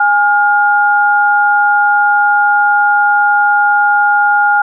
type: tone pair together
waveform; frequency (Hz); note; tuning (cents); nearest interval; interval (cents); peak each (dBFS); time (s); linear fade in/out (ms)
sine; 825.8 / 1416; G#5 / F6; -10 / +23; major sixth; 933; -10; 0-4.62; 5
effects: none